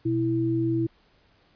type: tone pair together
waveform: sine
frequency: 123.47 / 329.6 Hz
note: B2 / E4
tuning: 0 / 0 cents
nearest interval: octave + perfect fourth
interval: 1700 cents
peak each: -27 / -23 dBFS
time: 0.05-0.87 s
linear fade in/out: 10 ms
effects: pink hiss -62 dBFS RMS until 1.55 s + resampled to 11025 Hz